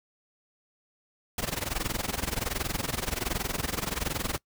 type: noise with amplitude modulation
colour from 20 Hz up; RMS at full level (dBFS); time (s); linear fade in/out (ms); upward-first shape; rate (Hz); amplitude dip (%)
pink; -28; 1.38-4.38; 2; sine; 21.3; 90
effects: noise-tail reverb RT60 0.1 s tail -23 dB re dry